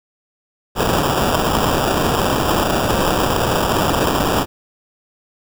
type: noise with sample-and-hold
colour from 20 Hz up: white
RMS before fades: -17 dBFS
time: 0.75-4.46 s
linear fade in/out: 50 ms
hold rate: 2100 Hz
effects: none